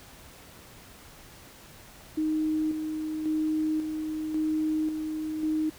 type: tone with tremolo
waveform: sine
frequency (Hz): 311.1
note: D#4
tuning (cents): 0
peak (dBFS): -24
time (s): 2.17-5.7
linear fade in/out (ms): 10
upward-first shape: square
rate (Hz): 0.92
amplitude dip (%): 45
effects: pink hiss -50 dBFS RMS until 5.78 s